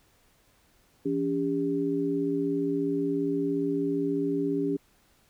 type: tone cluster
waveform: sine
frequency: 168.7 / 283.4 / 400.4 Hz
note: E3 / C#4 / G4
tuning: +40 / +38 / +37 cents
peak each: -35 / -27 / -29 dBFS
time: 1.05-4.77 s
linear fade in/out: 10 ms
effects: pink hiss -64 dBFS RMS until 5.29 s